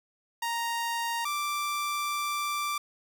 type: tone pair in turn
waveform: sawtooth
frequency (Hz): 932.3 / 1174.6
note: A#5 / D6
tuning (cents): 0 / 0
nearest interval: major third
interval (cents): 400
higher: second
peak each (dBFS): -25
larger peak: neither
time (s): 0.42-1.25 / 1.25-2.78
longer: second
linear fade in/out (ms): 5
effects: none